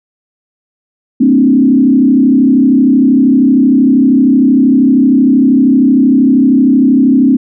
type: tone with frequency modulation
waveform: sine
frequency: 261 Hz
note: C4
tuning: 4 cents flat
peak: -4 dBFS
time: 1.2-7.37 s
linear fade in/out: 10 ms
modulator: 32.9 Hz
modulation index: 1.2
effects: none